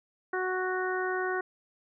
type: harmonic tone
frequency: 370 Hz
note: F#4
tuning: in tune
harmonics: 1 / 2 / 3 / 4 / 5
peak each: -31 / -36 / -37 / -34 / -38 dBFS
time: 0.33-1.41 s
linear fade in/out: 5 ms
effects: none